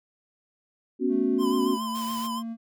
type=chord; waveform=sine; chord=B suspended second; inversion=none; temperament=just; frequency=246.9 / 277.8 / 370.4 Hz; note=B3 / C#4 / F#4; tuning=0 / +4 / +2 cents; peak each=-26 dBFS; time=0.99-1.78 s; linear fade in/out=50 ms
type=tone with pitch glide; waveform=triangle; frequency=220 to 228.4 Hz; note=A3 to A#3; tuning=0 to -35 cents; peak=-29 dBFS; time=1.08-2.57 s; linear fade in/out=50 ms; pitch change=+65 cents; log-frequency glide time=1.66-2.17 s
type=tone with vibrato; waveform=square; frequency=1025 Hz; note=C6; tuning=36 cents flat; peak=-31 dBFS; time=1.38-2.43 s; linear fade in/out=50 ms; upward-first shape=sine; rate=7.1 Hz; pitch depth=51 cents each way
type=noise; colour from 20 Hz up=white; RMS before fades=-42 dBFS; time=1.94-2.28 s; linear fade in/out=20 ms
effects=none